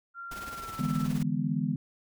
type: tone with pitch glide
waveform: sine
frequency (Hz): 1382 to 1328.8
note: F6 to E6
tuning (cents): -19 to +13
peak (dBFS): -38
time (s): 0.14-1.09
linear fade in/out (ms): 50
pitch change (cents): -68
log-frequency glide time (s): 0.52-0.75
type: noise with tremolo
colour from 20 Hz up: pink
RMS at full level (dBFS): -41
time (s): 0.31-1.23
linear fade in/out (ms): 5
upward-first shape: triangle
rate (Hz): 19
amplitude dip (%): 65
type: chord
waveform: sine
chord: E dominant seventh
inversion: third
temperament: just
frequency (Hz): 148.33 / 164.81 / 206 / 247.2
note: D3 / E3 / G#3 / B3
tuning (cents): +18 / 0 / -14 / +2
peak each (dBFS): -32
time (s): 0.79-1.76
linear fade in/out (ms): 5
effects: none